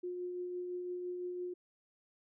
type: tone with tremolo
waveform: sine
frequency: 358.1 Hz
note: F4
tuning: 43 cents sharp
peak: -36 dBFS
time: 0.03-1.54 s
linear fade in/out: 10 ms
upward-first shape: triangle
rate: 5.9 Hz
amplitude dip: 30%
effects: none